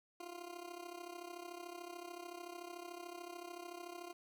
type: tone with amplitude modulation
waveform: 20% pulse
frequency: 349.2 Hz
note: F4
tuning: in tune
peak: -39 dBFS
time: 0.2-4.13 s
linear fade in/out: 5 ms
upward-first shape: sine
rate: 33.6 Hz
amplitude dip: 75%
effects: none